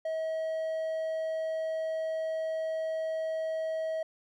triangle tone, 640 Hz, D#5, 49 cents sharp, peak -28 dBFS, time 0.05-4.03 s, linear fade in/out 5 ms, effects none

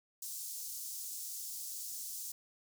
pink high-pass noise, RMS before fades -43 dBFS, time 0.22-2.32 s, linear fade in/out 5 ms, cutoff 5700 Hz, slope 24 dB/octave, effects none

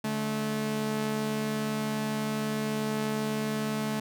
sawtooth tone pair together, 144.5 / 216.5 Hz, D3 / A3, -28 / -28 cents, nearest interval perfect fifth, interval 700 cents, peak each -32 / -25 dBFS, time 0.04-4 s, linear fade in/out 5 ms, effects none

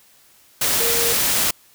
sine tone in noise, 466.2 Hz, A#4, in tune, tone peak -24 dBFS, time 0.8-1.13 s, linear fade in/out 5 ms, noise white, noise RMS -19 dBFS, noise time 0.61-1.51 s, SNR -8 dB, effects white hiss -53 dBFS RMS until 1.74 s

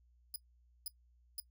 5% pulse tone bursts, 4978 Hz, D#8, in tune, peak -32 dBFS, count 3, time 0.34-1.4 s, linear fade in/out 2 ms, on 20 ms, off 500 ms, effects noise-tail reverb RT60 0.1 s tail -18 dB re dry + added 60 Hz sine -65 dBFS peak until 1.5 s

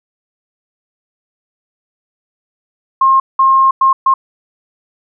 sine tone bursts at uneven times, 1068 Hz, C6, 35 cents sharp, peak -6 dBFS, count 4, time 3.01-3.2 / 3.39-3.71 / 3.81-3.93 / 4.06-4.14 s, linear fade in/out 5 ms, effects none

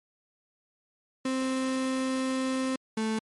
35% pulse tone pair in turn, 261.6 / 220 Hz, C4 / A3, 0 / 0 cents, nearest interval minor third, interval 300 cents, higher first, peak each -25 dBFS, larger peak neither, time 1.25-2.76 / 2.97-3.19 s, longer first, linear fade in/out 5 ms, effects MP3 48 kbps

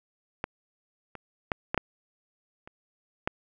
clicks, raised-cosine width 0.5 ms, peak -14 / -25 / -11 / -11 / -8 / -29 / -11 dBFS, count 7, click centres 0.441 / 1.153 / 1.518 / 1.745 / 1.777 / 2.675 / 3.275 s, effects none

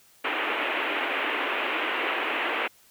white band-pass noise, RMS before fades -28 dBFS, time 0.24-2.68 s, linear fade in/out 10 ms, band 270 to 2900 Hz, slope 48 dB/octave, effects white hiss -58 dBFS RMS until 2.9 s

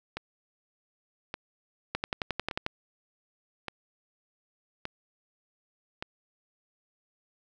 two click trains, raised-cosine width 0.3 ms, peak -13 / -18 dBFS, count 9 / 6, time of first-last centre 1.95-2.664 / 0.17-6.025 s, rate 11.2 / 0.854 Hz, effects none

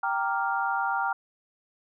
sine chord, G minor seventh, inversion none, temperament equal, 784 / 932.3 / 1174.7 / 1396.9 Hz, G5 / Bb5 / D6 / F6, 0 / 0 / 0 / 0 cents, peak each -29 / -30 / -35 / -29 dBFS, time 0.03-1.13 s, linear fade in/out 5 ms, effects none

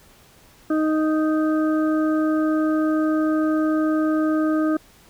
harmonic tone, 311.1 Hz, D#4, in tune, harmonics 1 / 2 / 4 / 5, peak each -18 / -27 / -30 / -35 dBFS, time 0.7-4.77 s, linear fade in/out 5 ms, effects pink hiss -52 dBFS RMS until 5.09 s

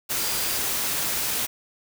sine tone in noise, 4777 Hz, D8, 29 cents sharp, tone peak -35 dBFS, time 0.19-0.59 s, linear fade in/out 20 ms, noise white, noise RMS -26 dBFS, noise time 0.09-1.47 s, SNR -12 dB, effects none

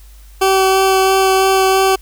20% pulse tone with vibrato, 382.7 Hz, G4, 42 cents flat, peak -5 dBFS, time 0.41-1.96 s, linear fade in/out 10 ms, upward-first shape sine, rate 3 Hz, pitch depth 9 cents each way, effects added 50 Hz sine -37 dBFS peak until 2.01 s + white hiss -49 dBFS RMS until 2.01 s

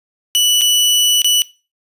sawtooth tone with dropouts, 2960 Hz, F#7, in tune, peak -7 dBFS, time 0.35-1.42 s, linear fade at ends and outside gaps 0 ms, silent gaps 0.611-0.617 / 1.219-1.245 s, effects noise-tail reverb RT60 0.3 s tail -19 dB re dry + resampled to 32000 Hz

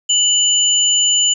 sine tone pair together, 2960 / 7040 Hz, F#7 / A8, 0 / 0 cents, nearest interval octave + minor third, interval 1500 cents, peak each -14 dBFS, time 0.09-1.34 s, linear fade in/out 10 ms, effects none

